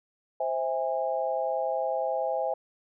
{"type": "chord", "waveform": "sine", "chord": "C augmented", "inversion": "none", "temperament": "just", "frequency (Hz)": [523.3, 654.1, 817.6], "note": ["C5", "E5", "G#5"], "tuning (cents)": [0, -14, -27], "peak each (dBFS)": [-30, -30, -31], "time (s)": [0.4, 2.54], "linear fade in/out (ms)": 5, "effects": []}